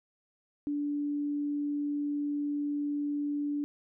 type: tone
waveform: sine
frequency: 290.7 Hz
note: D4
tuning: 18 cents flat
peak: -29 dBFS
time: 0.67-3.64 s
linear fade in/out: 0 ms
effects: none